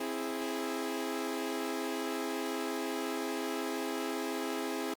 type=chord; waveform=sawtooth; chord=C augmented; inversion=none; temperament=equal with one note detuned; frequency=264.1 / 329.6 / 415.3 Hz; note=C4 / E4 / G#4; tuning=+16 / 0 / 0 cents; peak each=-34 dBFS; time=0-4.94 s; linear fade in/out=5 ms; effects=Opus 32 kbps